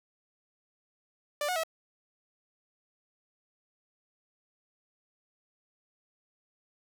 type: tone with pitch steps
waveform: sawtooth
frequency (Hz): 589 / 728 / 647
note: D5 / F#5 / E5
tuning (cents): +5 / -28 / -32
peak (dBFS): -25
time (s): 1.41-1.635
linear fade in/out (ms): 2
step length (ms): 75
effects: none